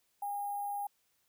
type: tone with sample-and-hold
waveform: sine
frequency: 813 Hz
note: G#5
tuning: 37 cents flat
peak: -34 dBFS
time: 0.22-0.87 s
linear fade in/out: 5 ms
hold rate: 11025 Hz
effects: white hiss -75 dBFS RMS until 1.28 s